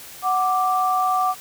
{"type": "tone pair together", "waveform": "sine", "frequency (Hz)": [741.5, 1174.7], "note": ["F#5", "D6"], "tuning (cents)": [4, 0], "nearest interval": "minor sixth", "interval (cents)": 796, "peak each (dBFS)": -20, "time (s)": [0.22, 1.35], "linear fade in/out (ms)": 50, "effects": ["white hiss -40 dBFS RMS until 1.4 s"]}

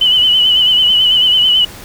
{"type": "tone with vibrato", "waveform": "sine", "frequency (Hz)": 2994, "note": "F#7", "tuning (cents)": 20, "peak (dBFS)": -7, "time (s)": [0.01, 1.65], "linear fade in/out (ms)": 5, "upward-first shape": "sine", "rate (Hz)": 9.1, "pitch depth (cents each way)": 49, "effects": ["pink hiss -33 dBFS RMS until 1.84 s"]}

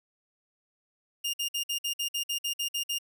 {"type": "tone bursts", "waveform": "sawtooth", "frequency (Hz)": 2825, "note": "F7", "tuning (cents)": 19, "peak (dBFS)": -25, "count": 12, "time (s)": [1.24, 2.986], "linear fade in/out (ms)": 10, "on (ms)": 96, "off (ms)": 54, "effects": []}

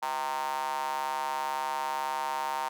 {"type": "tone with high-pass filter", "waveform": "square", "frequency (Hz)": 71, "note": "C#2", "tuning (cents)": 42, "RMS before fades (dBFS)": -32, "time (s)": [0.02, 2.69], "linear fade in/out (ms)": 10, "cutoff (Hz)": 890, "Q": 6.3, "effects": []}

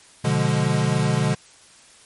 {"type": "chord", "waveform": "square", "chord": "B diminished seventh", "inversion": "none", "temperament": "equal", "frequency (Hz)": [123.47, 146.83, 174.61, 207.7], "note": ["B2", "D3", "F3", "Ab3"], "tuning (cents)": [0, 0, 0, 0], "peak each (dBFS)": [-24, -22, -27, -27], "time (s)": [0.24, 1.35], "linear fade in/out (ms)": 10, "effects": ["white hiss -50 dBFS RMS until 2.05 s", "MP3 48 kbps"]}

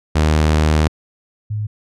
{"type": "tone pair in turn", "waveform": ["sawtooth", "sine"], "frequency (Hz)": [77.2, 105.97], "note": ["D#2", "G#2"], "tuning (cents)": [-13, 35], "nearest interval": "perfect fourth", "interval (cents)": 548, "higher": "second", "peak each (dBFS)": [-8, -19], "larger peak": "first", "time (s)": [[0.15, 0.88], [1.5, 1.67]], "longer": "first", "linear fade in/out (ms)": 10, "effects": ["low-pass 8000 Hz 12 dB/octave"]}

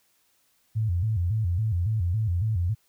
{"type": "tone with vibrato", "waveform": "sine", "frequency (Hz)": 98, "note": "G2", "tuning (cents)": 0, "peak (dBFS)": -22, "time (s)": [0.75, 2.75], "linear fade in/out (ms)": 20, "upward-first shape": "square", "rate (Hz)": 3.6, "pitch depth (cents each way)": 200, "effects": ["white hiss -67 dBFS RMS until 2.88 s"]}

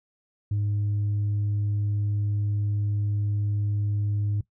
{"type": "tone", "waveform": "sine", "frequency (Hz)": 103.1, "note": "G#2", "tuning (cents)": -12, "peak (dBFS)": -21, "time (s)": [0.51, 4.41], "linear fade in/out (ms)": 5, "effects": ["noise-tail reverb RT60 0.1 s tail -18 dB re dry", "tanh soft clip ceiling -21 dBFS"]}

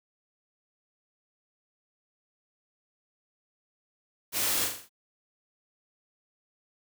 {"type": "noise with echo", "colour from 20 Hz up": "white", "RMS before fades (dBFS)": -29, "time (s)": [4.32, 4.69], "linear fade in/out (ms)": 50, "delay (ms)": 41, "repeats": 5, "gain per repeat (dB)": -5, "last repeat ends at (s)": 4.895, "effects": []}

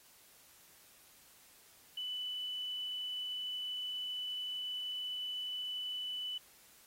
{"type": "tone", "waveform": "sine", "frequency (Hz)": 2989, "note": "F#7", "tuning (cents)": 17, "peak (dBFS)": -37, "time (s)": [1.97, 6.38], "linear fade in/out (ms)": 5, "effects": ["white hiss -62 dBFS RMS until 6.86 s", "AAC 48 kbps"]}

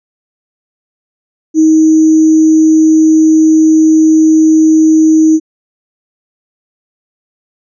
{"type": "tone with sample-and-hold", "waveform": "sine", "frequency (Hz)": 315.8, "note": "D#4", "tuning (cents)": 26, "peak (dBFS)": -3, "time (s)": [1.54, 5.4], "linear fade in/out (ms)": 50, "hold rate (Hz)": 6300, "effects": ["resampled to 16000 Hz"]}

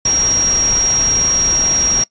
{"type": "tone in noise", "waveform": "sine", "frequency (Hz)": 5630, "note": "F8", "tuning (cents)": 13, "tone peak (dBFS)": -12, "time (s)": [0.05, 2.04], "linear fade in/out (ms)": 5, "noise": "pink", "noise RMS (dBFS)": -23, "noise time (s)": [0.05, 2.04], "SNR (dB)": 8, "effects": ["noise-tail reverb RT60 0.1 s tail -22 dB re dry", "resampled to 16000 Hz"]}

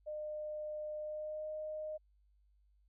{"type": "tone with pitch glide", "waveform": "sine", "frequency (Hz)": [607, 616.5], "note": ["D#5", "D#5"], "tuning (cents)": [-43, -16], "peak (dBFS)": -39, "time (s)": [0.06, 1.98], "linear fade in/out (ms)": 20, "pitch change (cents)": 27, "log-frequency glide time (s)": [0.99, 1.48], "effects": ["added 50 Hz sine -67 dBFS peak until 2.88 s"]}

